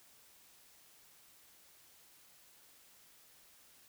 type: silence
effects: white hiss -63 dBFS RMS until 3.88 s